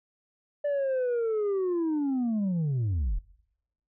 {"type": "linear sweep", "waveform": "sine", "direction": "down", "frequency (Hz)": [587.3, 35.88], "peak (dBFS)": -22, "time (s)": [0.64, 3.19], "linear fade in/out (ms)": 10, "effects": ["noise-tail reverb RT60 0.8 s tail -24 dB re dry", "tanh soft clip ceiling -24 dBFS"]}